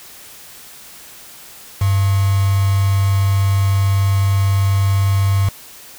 sine tone with quantisation, 98 Hz, G2, in tune, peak -12 dBFS, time 1.81-5.49 s, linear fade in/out 5 ms, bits 4, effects white hiss -39 dBFS RMS until 5.98 s

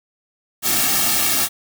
white noise with comb filter, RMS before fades -18 dBFS, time 0.62-1.49 s, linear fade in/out 50 ms, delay 2 ms, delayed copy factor -0.9, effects none

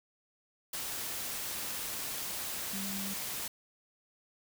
sine tone in noise, 196 Hz, G3, in tune, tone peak -39 dBFS, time 2.73-3.14 s, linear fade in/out 5 ms, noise white, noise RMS -38 dBFS, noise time 0.73-3.48 s, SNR -4 dB, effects none

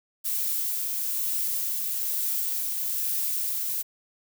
violet noise with tremolo, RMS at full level -27 dBFS, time 0.24-3.83 s, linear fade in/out 20 ms, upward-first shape triangle, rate 1.1 Hz, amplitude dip 25%, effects none

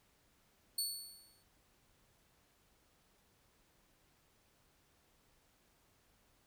20% pulse tone with exponential decay, 4435 Hz, C#8, in tune, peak -27 dBFS, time 0.78-1.43 s, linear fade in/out 5 ms, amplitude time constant 140 ms, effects pink hiss -72 dBFS RMS until 6.46 s

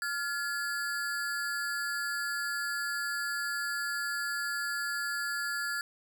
square ring-modulated tone, 1548 Hz, G6, 22 cents flat, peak -29 dBFS, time 0.02-5.81 s, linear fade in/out 0 ms, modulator 150 Hz, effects none

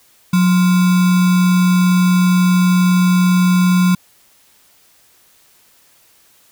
sine tone with sample-and-hold, 181.1 Hz, F#3, 37 cents flat, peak -9 dBFS, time 0.33-3.95 s, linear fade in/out 5 ms, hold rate 1225 Hz, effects white hiss -52 dBFS RMS until 6.51 s

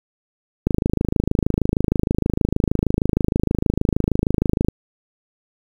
click train, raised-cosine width 3 ms, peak -4 dBFS, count 107, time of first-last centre 0.67-4.685 s, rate 26.4 Hz, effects 7-bit

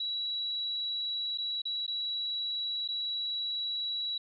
sine tone with dropouts, 3908 Hz, B7, 19 cents flat, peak -31 dBFS, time 0-4.18 s, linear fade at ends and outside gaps 5 ms, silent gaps 1.376-1.383 / 1.619-1.653 / 1.866-1.878 / 2.878-2.886 s, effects none

